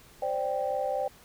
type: chord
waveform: sine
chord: C suspended second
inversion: none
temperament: equal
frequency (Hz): 523.3 / 587.3 / 784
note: C5 / D5 / G5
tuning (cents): 0 / 0 / 0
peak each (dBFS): -31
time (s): 0.22-1.08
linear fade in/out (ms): 5
effects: tanh soft clip ceiling -17 dBFS + pink hiss -55 dBFS RMS until 1.24 s